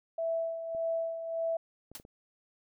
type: tone with tremolo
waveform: sine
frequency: 659.3 Hz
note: E5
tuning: in tune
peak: -28 dBFS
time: 0.18-1.57 s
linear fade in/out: 5 ms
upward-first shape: sine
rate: 1.7 Hz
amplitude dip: 60%
type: clicks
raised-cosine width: 2 ms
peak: -37 dBFS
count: 4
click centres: 0.749 / 1.916 / 1.999 / 2.051 s
type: noise with exponential decay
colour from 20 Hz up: white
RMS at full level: -38 dBFS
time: 1.95-2.03 s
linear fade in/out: 2 ms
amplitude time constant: 17 ms
effects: none